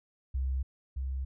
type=tone pair in turn; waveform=sine; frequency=65.7 / 66.12 Hz; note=C2 / C2; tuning=+8 / +19 cents; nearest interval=unison; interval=11 cents; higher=second; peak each=-28 / -31 dBFS; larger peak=first; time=0.34-0.63 / 0.96-1.25 s; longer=neither; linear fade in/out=10 ms; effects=none